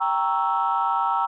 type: chord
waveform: sine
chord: G diminished seventh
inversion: none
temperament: equal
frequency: 784 / 932.3 / 1108.7 / 1318.5 Hz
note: G5 / Bb5 / Db6 / Fb6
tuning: 0 / 0 / 0 / 0 cents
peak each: -25 / -23 / -29 / -24 dBFS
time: 0-1.27 s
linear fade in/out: 20 ms
effects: tanh soft clip ceiling -12 dBFS